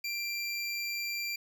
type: tone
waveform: 25% pulse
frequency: 2365 Hz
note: D7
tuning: 12 cents sharp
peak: -29 dBFS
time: 0.04-1.36 s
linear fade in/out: 5 ms
effects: none